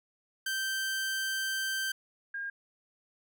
sawtooth / sine tone pair in turn, 1560 / 1616.2 Hz, G6 / G#6, -9 / -48 cents, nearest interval minor second, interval 61 cents, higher second, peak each -27 / -34 dBFS, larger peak first, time 0.46-1.92 / 2.34-2.5 s, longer first, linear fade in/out 5 ms, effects none

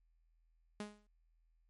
sawtooth tone with exponential decay, 208.6 Hz, G#3, 8 cents sharp, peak -35 dBFS, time 0.8-1.07 s, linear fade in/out 2 ms, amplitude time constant 58 ms, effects added 41 Hz sine -70 dBFS peak until 1.69 s + MP3 48 kbps

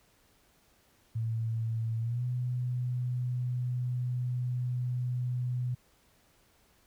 sine tone with pitch glide, 113.3 to 124.27 Hz, A#2 to B2, -49 to +11 cents, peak -29 dBFS, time 1.15-5.75 s, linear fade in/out 10 ms, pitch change +160 cents, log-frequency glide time 2-2.24 s, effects pink hiss -66 dBFS RMS until 6.86 s

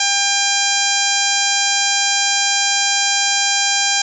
harmonic tone with a mistuned harmonic, 800 Hz, G5, 35 cents sharp, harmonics 1 / 2 / 3 / 4 / 5 / 6 / 7 / 8 / 9, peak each -23 / -23 / -23 / -23 / -23 / -23 / -23 / -23 / -23 dBFS, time 0-4.02 s, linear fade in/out 5 ms, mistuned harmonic 6, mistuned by +20 cents, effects none

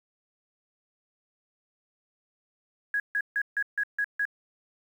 sine tone bursts, 1661.2 Hz, G#6, in tune, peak -24 dBFS, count 7, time 2.94-4.253 s, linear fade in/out 2 ms, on 59 ms, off 150 ms, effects 9-bit

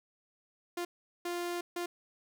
sawtooth tone bursts at uneven times, 349.2 Hz, F4, in tune, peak -30 dBFS, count 3, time 0.77-0.85 / 1.25-1.61 / 1.76-1.86 s, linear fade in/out 5 ms, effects none

